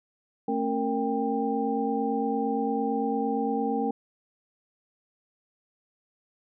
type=tone cluster; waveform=sine; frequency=223.5 / 272.3 / 462.1 / 792 Hz; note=A3 / C#4 / A#4 / G5; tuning=+27 / -31 / -15 / +18 cents; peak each=-30 dBFS; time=0.48-3.91 s; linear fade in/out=5 ms; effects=none